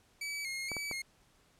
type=tone with vibrato; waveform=sawtooth; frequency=2217 Hz; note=C#7; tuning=in tune; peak=-33 dBFS; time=0.21-1.02 s; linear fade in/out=5 ms; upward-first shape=square; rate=2.1 Hz; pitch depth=57 cents each way
type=clicks; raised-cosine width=1 ms; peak=-27 dBFS; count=3; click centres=0.717 / 0.767 / 0.913 s
effects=pink hiss -67 dBFS RMS until 1.59 s + low-pass 11000 Hz 12 dB/octave

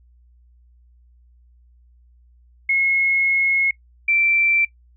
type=tone pair in turn; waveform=sine; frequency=2170 / 2344 Hz; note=C#7 / D7; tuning=-37 / -4 cents; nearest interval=minor second; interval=133 cents; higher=second; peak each=-15 / -15 dBFS; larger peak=neither; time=2.69-3.71 / 4.08-4.65 s; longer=first; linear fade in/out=5 ms; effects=noise-tail reverb RT60 0.1 s tail -20 dB re dry + added 60 Hz sine -50 dBFS peak until 4.96 s

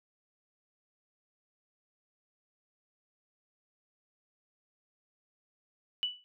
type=tone with exponential decay; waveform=sine; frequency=2964 Hz; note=F#7; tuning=2 cents sharp; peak=-25 dBFS; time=6.03-6.24 s; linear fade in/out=0 ms; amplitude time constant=45 ms; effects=none

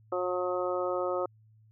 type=harmonic tone; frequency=180.6 Hz; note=F#3; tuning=42 cents flat; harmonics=2 / 3 / 4 / 5 / 6 / 7; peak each=-33 / -31 / -38 / -42 / -42 / -36 dBFS; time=0.12-1.26 s; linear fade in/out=5 ms; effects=added 109 Hz sine -57 dBFS peak until 1.71 s

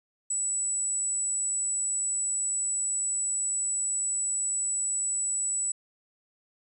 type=tone; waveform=sine; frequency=7902 Hz; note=B8; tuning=in tune; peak=-26 dBFS; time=0.3-5.72 s; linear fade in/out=5 ms; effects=none

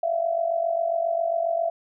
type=tone with amplitude modulation; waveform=sine; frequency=671 Hz; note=E5; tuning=31 cents sharp; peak=-18 dBFS; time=0.03-1.7 s; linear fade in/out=5 ms; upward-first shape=sine; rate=47.4 Hz; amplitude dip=75%; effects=none

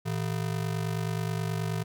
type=ring-modulated tone; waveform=square; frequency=138.59 Hz; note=C#3; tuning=in tune; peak=-26 dBFS; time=0.05-1.84 s; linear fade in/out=20 ms; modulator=24.7 Hz; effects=none

